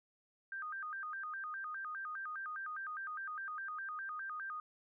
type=tone with vibrato; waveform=sine; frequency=1396.9 Hz; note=F6; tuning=in tune; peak=-40 dBFS; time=0.52-4.6 s; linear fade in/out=2 ms; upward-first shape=square; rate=4.9 Hz; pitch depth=210 cents each way; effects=none